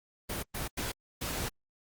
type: noise bursts at uneven times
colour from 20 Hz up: pink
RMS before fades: -35 dBFS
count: 4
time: 0.29-0.43 / 0.54-0.68 / 0.77-0.92 / 1.21-1.49 s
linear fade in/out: 10 ms
effects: Opus 24 kbps